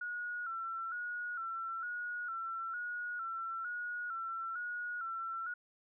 sine tone with vibrato, 1396.9 Hz, F6, in tune, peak -37 dBFS, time 0.01-5.54 s, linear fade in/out 5 ms, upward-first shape square, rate 1.1 Hz, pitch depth 64 cents each way, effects none

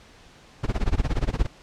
brown noise with tremolo, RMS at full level -20 dBFS, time 0.63-1.47 s, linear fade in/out 10 ms, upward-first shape sine, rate 17 Hz, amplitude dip 100%, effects pink hiss -51 dBFS RMS until 1.62 s + low-pass 6000 Hz 12 dB/octave

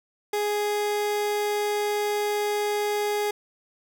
30% pulse tone, 415.3 Hz, G#4, in tune, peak -21 dBFS, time 0.33-3.31 s, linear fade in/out 5 ms, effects none

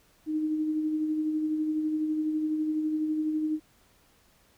sine tone with tremolo, 309.4 Hz, D#4, 10 cents flat, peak -24 dBFS, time 0.26-3.6 s, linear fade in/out 50 ms, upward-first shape sine, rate 12 Hz, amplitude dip 35%, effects pink hiss -63 dBFS RMS until 4.57 s

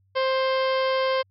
harmonic tone, 526 Hz, C5, 9 cents sharp, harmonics 1 / 2 / 3 / 4 / 5 / 6 / 7 / 8 / 9 / 10, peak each -22 / -27 / -34 / -34 / -40 / -35 / -44 / -42 / -40 / -46 dBFS, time 0.15-1.23 s, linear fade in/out 20 ms, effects added 96 Hz sine -61 dBFS peak until 1.3 s

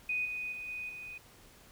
sine tone with level steps, 2489 Hz, D#7, in tune, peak -30 / -35 / -39 / -37 / -42 dBFS, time 0.09-1.18 s, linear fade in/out 5 ms, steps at 0.25 / 0.52 / 0.68 / 0.89 s, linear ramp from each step 5 ms, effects pink hiss -58 dBFS RMS until 1.71 s

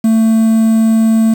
triangle tone with quantisation, 223 Hz, A3, 23 cents sharp, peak -5 dBFS, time 0.04-1.34 s, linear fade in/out 5 ms, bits 5, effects none

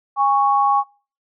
sine tone pair together, 816.9 / 1108.7 Hz, G#5 / C#6, -29 / 0 cents, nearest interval perfect fourth, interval 529 cents, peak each -16 dBFS, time 0.16-0.84 s, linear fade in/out 50 ms, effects noise-tail reverb RT60 0.4 s tail -25 dB re dry

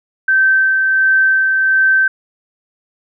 sine tone with tremolo, 1550 Hz, G6, 20 cents flat, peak -8 dBFS, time 0.28-2.08 s, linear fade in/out 5 ms, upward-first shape sine, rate 1.4 Hz, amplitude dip 30%, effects none

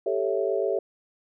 sine chord, A dominant seventh, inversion third, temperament equal, 392 / 440 / 554.4 / 659.3 Hz, G4 / A4 / C#5 / E5, 0 / 0 / 0 / 0 cents, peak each -27 / -28 / -29 / -30 dBFS, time 0.06-0.79 s, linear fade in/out 5 ms, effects none

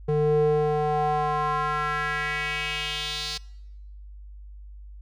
square tone with band-pass filter sweep, 150 Hz, D3, 37 cents sharp, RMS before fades -25 dBFS, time 0.08-3.38 s, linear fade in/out 10 ms, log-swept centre 350 to 4500 Hz, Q 3, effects noise-tail reverb RT60 0.9 s tail -23 dB re dry + added 50 Hz sine -40 dBFS peak until 5.01 s

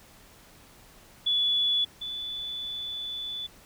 sine tone pair in turn, 3426 / 3474 Hz, A7 / A7, -47 / -23 cents, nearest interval unison, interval 24 cents, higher second, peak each -22 / -32 dBFS, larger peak first, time 1.26-1.85 / 2.01-3.47 s, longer second, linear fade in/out 10 ms, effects pink hiss -54 dBFS RMS until 3.65 s

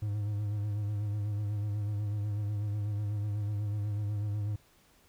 triangle tone with vibrato, 103.83 Hz, G#2, in tune, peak -28 dBFS, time 0.02-4.56 s, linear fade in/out 5 ms, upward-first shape sine, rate 8.1 Hz, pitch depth 43 cents each way, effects pink hiss -64 dBFS RMS until 5.08 s

